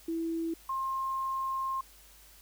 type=tone pair in turn; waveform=sine; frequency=329.6 / 1063.5 Hz; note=E4 / C6; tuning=0 / +28 cents; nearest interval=octave + minor sixth; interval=2028 cents; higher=second; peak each=-30 / -30 dBFS; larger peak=neither; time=0.08-0.54 / 0.69-1.81 s; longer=second; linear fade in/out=5 ms; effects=added 50 Hz sine -59 dBFS peak until 2.41 s + white hiss -57 dBFS RMS until 2.41 s